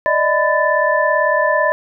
sine tone cluster, 591 / 629 / 1005 / 1759 Hz, D5 / D#5 / B5 / A6, +11 / +19 / +30 / -1 cents, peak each -18 dBFS, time 0.06-1.72 s, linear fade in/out 0 ms, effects none

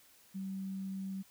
sine tone, 192.3 Hz, G3, 33 cents flat, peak -37 dBFS, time 0.34-1.23 s, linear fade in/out 20 ms, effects white hiss -63 dBFS RMS until 1.3 s

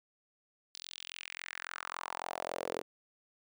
sawtooth tone with high-pass filter sweep, 43.65 Hz, F1, in tune, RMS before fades -42 dBFS, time 0.74-2.82 s, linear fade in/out 10 ms, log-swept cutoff 4400 to 420 Hz, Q 3.1, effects none

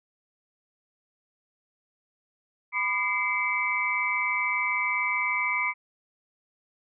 sine tone cluster, 994 / 1206 / 2084 / 2291 Hz, B5 / D6 / C7 / D7, +11 / +46 / -7 / -44 cents, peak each -31 / -34 / -28 / -28 dBFS, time 2.72-5.74 s, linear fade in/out 50 ms, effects none

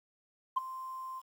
sine tone with ADSR envelope, 1043 Hz, C6, 6 cents flat, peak -23 dBFS, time 0.56-1.22 s, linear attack 13 ms, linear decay 18 ms, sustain -16 dB, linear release 40 ms, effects tanh soft clip ceiling -21 dBFS + 10-bit

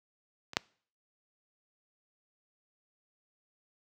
clicks, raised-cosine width 0.2 ms, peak -25 / -7 dBFS, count 2, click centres 0.534 / 0.569 s, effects noise-tail reverb RT60 0.5 s tail -26 dB re dry + high-pass 80 Hz 12 dB/octave

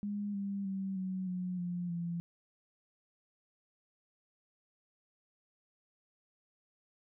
sine tone with pitch steps, 204.8 / 198.74 / 192.86 / 187.15 / 181.61 / 176.24 / 171.03 Hz, G#3 / G3 / G3 / F#3 / F#3 / F3 / F3, -24 / +24 / -28 / +20 / -32 / +16 / -36 cents, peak -34 dBFS, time 0.03-2.2 s, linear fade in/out 0 ms, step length 310 ms, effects none

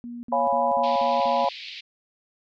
sine tone bursts, 239 Hz, A#3, 43 cents sharp, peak -33 dBFS, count 6, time 0.04-1.445 s, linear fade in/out 0 ms, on 190 ms, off 53 ms
sine chord, C# dominant seventh, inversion none, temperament equal, 554.4 / 698.5 / 830.6 / 987.8 Hz, C#5 / E#5 / G#5 / B5, 0 / 0 / 0 / 0 cents, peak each -25 dBFS, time 0.32-1.49 s, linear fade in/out 5 ms
white band-pass noise, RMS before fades -39 dBFS, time 0.83-1.81 s, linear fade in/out 10 ms, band 2100 to 4500 Hz, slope 48 dB/octave
effects none

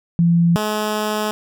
sine / 10% pulse tone pair in turn, 170 / 212.8 Hz, F3 / G#3, -46 / +42 cents, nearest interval major third, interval 388 cents, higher second, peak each -11 dBFS, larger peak neither, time 0.19-0.56 / 0.56-1.31 s, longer second, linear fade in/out 0 ms, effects none

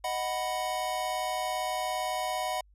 square chord, B major, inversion first, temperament equal, 622.3 / 740 / 987.8 Hz, D#5 / F#5 / B5, 0 / 0 / 0 cents, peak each -36 / -33 / -36 dBFS, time 0.04-2.61 s, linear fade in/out 5 ms, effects added 50 Hz sine -57 dBFS peak until 2.74 s + resampled to 32000 Hz

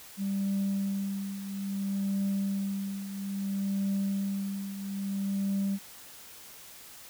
sine tone with tremolo, 196.9 Hz, G3, 8 cents sharp, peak -24 dBFS, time 0.17-5.79 s, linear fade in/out 50 ms, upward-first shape triangle, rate 0.6 Hz, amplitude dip 75%, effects tanh soft clip ceiling -24 dBFS + white hiss -49 dBFS RMS until 7.09 s

